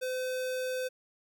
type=tone; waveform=square; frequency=511 Hz; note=C5; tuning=41 cents flat; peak=-32 dBFS; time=0.01-0.89 s; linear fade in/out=20 ms; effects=none